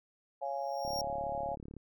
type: chord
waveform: sine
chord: Db major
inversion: none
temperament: just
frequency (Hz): 554.4 / 693 / 831.5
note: Db5 / F5 / Ab5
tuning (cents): 0 / -14 / +2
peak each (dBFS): -38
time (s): 0.41-1.56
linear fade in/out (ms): 20
type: tone with exponential growth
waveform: 45% pulse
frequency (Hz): 5570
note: F8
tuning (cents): -5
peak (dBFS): -34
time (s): 0.45-1.01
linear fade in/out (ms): 1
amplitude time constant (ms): 120
type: click train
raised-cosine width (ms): 3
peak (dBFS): -34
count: 34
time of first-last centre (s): 0.85-1.767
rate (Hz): 36
effects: none